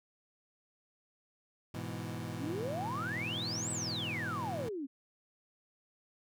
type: chord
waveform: 25% pulse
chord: E major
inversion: first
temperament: equal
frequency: 103.83 / 123.47 / 164.81 Hz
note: G#2 / B2 / E3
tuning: 0 / 0 / 0 cents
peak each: -39 dBFS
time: 1.74-4.69 s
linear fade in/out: 5 ms
type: exponential two-way sweep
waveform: sine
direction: up then down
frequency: 256 to 8200 to 256 Hz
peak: -36 dBFS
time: 2.4-4.87 s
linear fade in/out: 20 ms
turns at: 3.71 s
effects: none